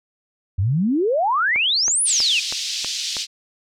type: exponential two-way sweep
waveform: sine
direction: up then down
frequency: 86.4 to 10410 to 2395 Hz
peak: -16 dBFS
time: 0.58-2.4 s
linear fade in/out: 10 ms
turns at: 2.03 s
type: click train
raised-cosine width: 0.5 ms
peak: -16 dBFS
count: 6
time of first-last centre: 1.56-3.168 s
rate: 3.11 Hz
type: band-pass noise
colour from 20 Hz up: white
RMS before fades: -26 dBFS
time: 2.05-3.27 s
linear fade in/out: 50 ms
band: 3100 to 5600 Hz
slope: 24 dB/octave
effects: none